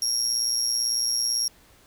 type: tone with amplitude modulation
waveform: 35% pulse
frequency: 5588 Hz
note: F8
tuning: in tune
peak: -17 dBFS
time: 0.02-1.48 s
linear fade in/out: 2 ms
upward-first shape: sine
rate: 118 Hz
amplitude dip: 65%
effects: pink hiss -56 dBFS RMS until 1.86 s